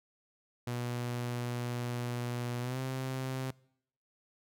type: tone with pitch glide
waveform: sawtooth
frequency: 121.4 to 130.87 Hz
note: B2 to C3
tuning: -29 to +1 cents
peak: -30 dBFS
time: 0.67-3.51 s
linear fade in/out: 5 ms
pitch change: +130 cents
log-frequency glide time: 2.6-2.79 s
effects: noise-tail reverb RT60 0.7 s tail -24 dB re dry